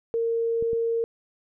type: tone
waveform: sine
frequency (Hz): 460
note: A#4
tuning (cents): -23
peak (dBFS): -22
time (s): 0.14-1.04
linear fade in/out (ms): 0
type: clicks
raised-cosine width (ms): 3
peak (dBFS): -25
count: 2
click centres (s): 0.625 / 0.732
effects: none